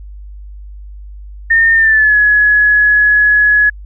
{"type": "tone with pitch glide", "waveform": "sine", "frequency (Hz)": [1821, 1689.3], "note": ["A#6", "G#6"], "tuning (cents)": [-41, 29], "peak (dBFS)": -6, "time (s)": [1.5, 3.7], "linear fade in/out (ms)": 10, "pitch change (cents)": -130, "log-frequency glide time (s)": [1.74, 2.16], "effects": ["added 50 Hz sine -28 dBFS peak until 3.85 s"]}